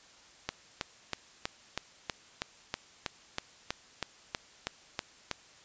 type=click train; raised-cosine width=0.2 ms; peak=-14 dBFS; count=16; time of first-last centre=0.49-5.313 s; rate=3.11 Hz; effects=white hiss -57 dBFS RMS until 5.64 s + resampled to 16000 Hz